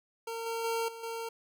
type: tone with level steps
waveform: 25% pulse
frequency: 457.4 Hz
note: A#4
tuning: 33 cents flat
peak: -32 / -29 / -26 / -39 / -32 dBFS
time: 0.27-1.29 s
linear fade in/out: 5 ms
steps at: 0.46 / 0.64 / 0.88 / 1.03 s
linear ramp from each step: 5 ms
effects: none